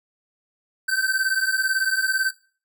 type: beating tone pair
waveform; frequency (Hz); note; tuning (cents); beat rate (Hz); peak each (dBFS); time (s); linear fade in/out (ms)
square; 1537 / 1555; G6 / G6; -35 / -14; 18; -24; 0.88-2.31; 10
effects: noise-tail reverb RT60 0.4 s tail -19 dB re dry